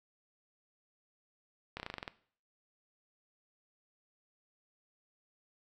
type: slowing click train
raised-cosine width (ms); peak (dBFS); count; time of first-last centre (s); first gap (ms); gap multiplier
0.3; -23; 9; 1.77-2.078; 29; 1.08
effects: noise-tail reverb RT60 0.5 s tail -17 dB re dry